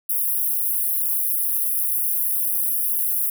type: high-pass noise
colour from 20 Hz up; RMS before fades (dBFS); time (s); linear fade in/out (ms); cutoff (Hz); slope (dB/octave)
white; -22; 0.09-3.3; 5; 10000; 96
effects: none